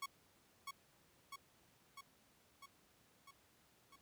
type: tone with echo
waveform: sawtooth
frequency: 1108.7 Hz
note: C#6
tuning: in tune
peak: -38 dBFS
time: 0.02-0.06 s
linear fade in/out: 5 ms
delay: 650 ms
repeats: 6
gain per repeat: -3 dB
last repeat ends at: 3.96 s
effects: pink hiss -71 dBFS RMS until 4.01 s + high-pass 80 Hz 12 dB/octave